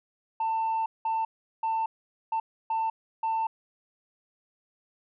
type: tone bursts at uneven times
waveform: sine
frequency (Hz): 894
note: A5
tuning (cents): +27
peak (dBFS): -23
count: 6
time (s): 0.4-0.86 / 1.05-1.25 / 1.63-1.86 / 2.32-2.4 / 2.7-2.9 / 3.23-3.47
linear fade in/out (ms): 5
effects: tanh soft clip ceiling -23 dBFS